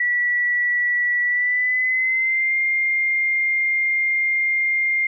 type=tone with pitch glide; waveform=sine; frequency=1948 to 2112 Hz; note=B6 to C7; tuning=-24 to +16 cents; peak=-17 dBFS; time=0-5.07 s; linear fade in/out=5 ms; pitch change=+140 cents; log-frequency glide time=1.24-2.56 s; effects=none